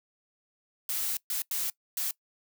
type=noise bursts at uneven times; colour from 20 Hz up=blue; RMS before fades=-31 dBFS; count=4; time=0.89-1.17 / 1.3-1.42 / 1.51-1.7 / 1.97-2.11 s; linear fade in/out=2 ms; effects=noise-tail reverb RT60 0.1 s tail -22 dB re dry

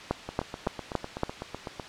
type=two click trains; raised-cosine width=1 ms; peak=-20 / -11 dBFS; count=13 / 5; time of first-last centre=0.29-1.798 / 0.11-1.234 s; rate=7.96 / 3.56 Hz; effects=white hiss -43 dBFS RMS until 1.88 s + low-pass 4000 Hz 12 dB/octave

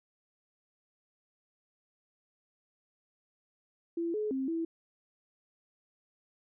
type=tone with pitch steps; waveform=sine; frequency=337.1 / 425.6 / 265.6 / 329.6 Hz; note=E4 / G#4 / C4 / E4; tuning=+39 / +42 / +26 / 0 cents; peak=-30 dBFS; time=3.97-4.65 s; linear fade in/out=5 ms; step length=170 ms; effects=none

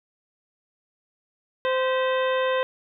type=harmonic tone with a mistuned harmonic; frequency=518 Hz; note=C5; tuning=17 cents flat; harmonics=1 / 2 / 3 / 4 / 5 / 6 / 7; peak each=-22 / -28 / -32 / -34 / -36 / -38 / -39 dBFS; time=1.65-2.63 s; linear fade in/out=0 ms; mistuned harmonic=4; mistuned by=-110 cents; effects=none

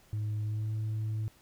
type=tone with pitch glide; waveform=sine; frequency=106.3 to 108.72 Hz; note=G#2 to A2; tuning=+41 to -20 cents; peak=-28 dBFS; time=0.13-1.28 s; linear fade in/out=0 ms; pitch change=+39 cents; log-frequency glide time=0.43-0.72 s; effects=tanh soft clip ceiling -29 dBFS + pink hiss -62 dBFS RMS until 1.41 s

